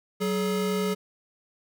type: tone pair together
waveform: square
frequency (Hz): 188.65 / 423.5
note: F#3 / G#4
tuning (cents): +34 / +34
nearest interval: octave + major second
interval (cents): 1400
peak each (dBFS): -28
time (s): 0.2-0.95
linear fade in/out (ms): 20
effects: none